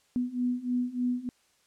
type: beating tone pair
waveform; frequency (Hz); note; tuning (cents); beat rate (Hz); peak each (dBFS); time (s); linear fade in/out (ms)
sine; 245.3 / 248.6; B3 / B3; -12 / +12; 3.3; -31 / -29; 0.16-1.29; 0
effects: white hiss -67 dBFS RMS until 1.66 s + low-pass 9000 Hz 12 dB/octave